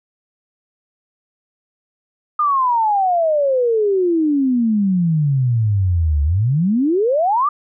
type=exponential two-way sweep; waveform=sine; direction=down then up; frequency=1230 to 70.6 to 1230 Hz; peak=-13 dBFS; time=2.39-7.49 s; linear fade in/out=5 ms; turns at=6.23 s; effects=none